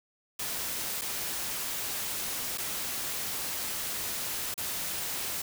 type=noise with dropouts; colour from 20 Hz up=white; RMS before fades=-34 dBFS; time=0.39-5.42 s; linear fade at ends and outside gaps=5 ms; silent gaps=1.013-1.017 / 2.576-2.581 / 4.542-4.577 s; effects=none